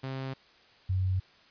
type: tone pair in turn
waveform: sawtooth / sine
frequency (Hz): 133 / 93.48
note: C3 / F#2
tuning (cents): +29 / +18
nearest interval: tritone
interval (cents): 611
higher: first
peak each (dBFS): -30 / -25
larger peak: second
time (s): 0.03-0.34 / 0.89-1.2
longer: neither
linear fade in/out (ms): 10
effects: white hiss -59 dBFS RMS until 1.5 s + resampled to 11025 Hz